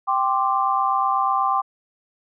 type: chord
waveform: sine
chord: G suspended fourth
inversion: none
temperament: equal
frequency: 784 / 1046.5 / 1174.7 Hz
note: G5 / C6 / D6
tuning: 0 / 0 / 0 cents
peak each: -22 dBFS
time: 0.07-1.62 s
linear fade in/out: 20 ms
effects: none